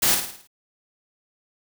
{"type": "noise with echo", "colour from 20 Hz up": "white", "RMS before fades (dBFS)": -19, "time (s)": [0.02, 0.15], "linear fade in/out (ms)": 10, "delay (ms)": 54, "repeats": 6, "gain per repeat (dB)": -6, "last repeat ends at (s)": 0.474, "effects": []}